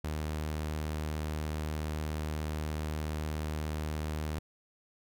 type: tone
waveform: sawtooth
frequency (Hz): 76.8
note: D#2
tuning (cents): -22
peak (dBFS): -29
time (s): 0.04-4.39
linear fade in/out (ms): 5
effects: none